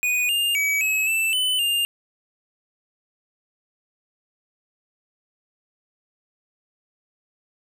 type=tone with pitch steps; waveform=square; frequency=2474 / 2809 / 2278 / 2569 / 2653 / 3013 / 2806 Hz; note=D#7 / F7 / C#7 / E7 / E7 / F#7 / F7; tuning=-10 / +9 / +47 / -45 / +10 / +31 / +8 cents; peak=-20 dBFS; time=0.03-1.85 s; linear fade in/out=0 ms; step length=260 ms; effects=none